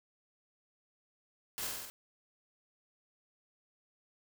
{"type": "noise with echo", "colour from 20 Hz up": "white", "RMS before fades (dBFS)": -39, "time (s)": [1.58, 1.67], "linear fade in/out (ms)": 0, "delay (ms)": 46, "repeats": 5, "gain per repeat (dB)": -2, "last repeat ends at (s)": 1.9, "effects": []}